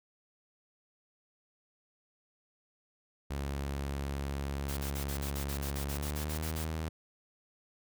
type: tone with pitch glide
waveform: sawtooth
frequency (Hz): 69.8 to 79.26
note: C#2 to D#2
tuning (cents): +13 to +33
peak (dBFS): -30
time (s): 3.3-6.89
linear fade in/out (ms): 10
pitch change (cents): +220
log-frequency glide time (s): 5.86-6.48
type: noise bursts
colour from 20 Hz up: white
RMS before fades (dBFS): -42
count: 15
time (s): 4.68-6.648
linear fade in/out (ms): 10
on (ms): 92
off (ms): 42
effects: none